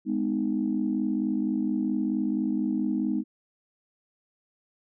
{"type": "chord", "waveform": "sine", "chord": "G# minor", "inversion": "none", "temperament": "equal with one note detuned", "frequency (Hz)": [207.7, 252.1, 311.1], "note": ["G#3", "B3", "D#4"], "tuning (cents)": [0, 36, 0], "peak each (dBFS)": -28, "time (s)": [0.05, 3.24], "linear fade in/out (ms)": 50, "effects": ["tanh soft clip ceiling -15 dBFS"]}